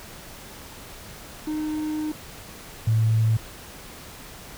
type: tone pair in turn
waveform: triangle / sine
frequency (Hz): 307 / 111.21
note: D#4 / A2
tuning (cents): -23 / +19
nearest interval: octave + tritone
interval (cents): 1758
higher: first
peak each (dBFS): -23 / -17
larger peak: second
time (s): 1.47-2.12 / 2.87-3.37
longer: first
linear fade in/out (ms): 5
effects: pink hiss -42 dBFS RMS until 4.57 s